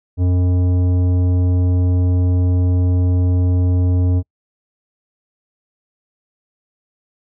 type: tone with tanh clipping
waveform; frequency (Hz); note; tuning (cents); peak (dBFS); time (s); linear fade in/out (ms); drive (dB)
triangle; 90; F#2; -47; -14; 0.17-4.23; 50; 16
effects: noise-tail reverb RT60 0.1 s tail -26 dB re dry